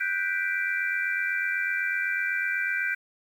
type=chord; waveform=sine; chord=G major seventh; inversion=third; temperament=equal; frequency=1480 / 1568 / 1975.5 / 2349 Hz; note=F#6 / G6 / B6 / D7; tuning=0 / 0 / 0 / 0 cents; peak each=-32 / -28 / -33 / -31 dBFS; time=0-2.95 s; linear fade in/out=10 ms; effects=9-bit